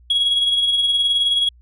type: tone with tremolo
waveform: sine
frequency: 3322 Hz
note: G#7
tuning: in tune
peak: -11 dBFS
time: 0.1-1.49 s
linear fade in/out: 5 ms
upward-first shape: sine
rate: 19 Hz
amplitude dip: 50%
effects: tanh soft clip ceiling -12 dBFS + added 60 Hz sine -46 dBFS peak until 1.61 s